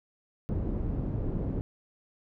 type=low-pass noise; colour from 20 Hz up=pink; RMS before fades=-31 dBFS; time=0.49-1.61 s; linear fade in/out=0 ms; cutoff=320 Hz; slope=12 dB/octave; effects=none